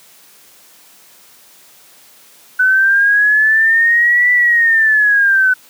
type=linear two-way sweep; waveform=sine; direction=up then down; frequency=1498 to 1975.5 to 1498 Hz; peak=-8 dBFS; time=2.59-5.54 s; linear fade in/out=10 ms; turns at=4.32 s; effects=white hiss -45 dBFS RMS until 5.69 s + high-pass 150 Hz 12 dB/octave